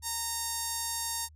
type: tone with notch filter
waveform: 5% pulse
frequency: 923 Hz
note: A#5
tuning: 17 cents flat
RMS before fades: -34 dBFS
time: 0.02-1.29 s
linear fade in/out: 50 ms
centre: 2500 Hz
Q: 0.81
effects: added 77 Hz sine -52 dBFS peak until 1.35 s + resampled to 32000 Hz